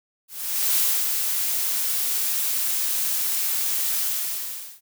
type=noise with ADSR envelope; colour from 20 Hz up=blue; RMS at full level=-20 dBFS; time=0.28-4.81 s; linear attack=480 ms; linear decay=300 ms; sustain=-4 dB; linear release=780 ms; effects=none